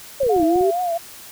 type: exponential two-way sweep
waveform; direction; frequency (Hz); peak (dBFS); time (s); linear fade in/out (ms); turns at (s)
sine; down then up; 578 to 311.1 to 401.3; -15; 0.2-0.71; 10; 0.43
type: clicks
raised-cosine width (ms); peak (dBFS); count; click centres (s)
5; -25; 7; 0.233 / 0.266 / 0.364 / 0.399 / 0.43 / 0.559 / 0.61
type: tone with vibrato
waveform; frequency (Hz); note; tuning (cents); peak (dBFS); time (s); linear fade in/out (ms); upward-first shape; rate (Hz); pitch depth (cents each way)
sine; 698.5; F5; 0; -19; 0.29-0.98; 10; triangle; 4.3; 91
effects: white hiss -40 dBFS RMS until 1.31 s